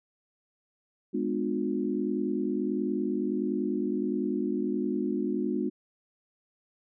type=chord; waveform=sine; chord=G# diminished seventh; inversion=none; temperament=just; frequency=207.7 / 249.2 / 299 / 358.8 Hz; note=G#3 / B3 / D4 / F4; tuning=0 / +16 / +31 / +47 cents; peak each=-32 dBFS; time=1.13-5.7 s; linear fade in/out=20 ms; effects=none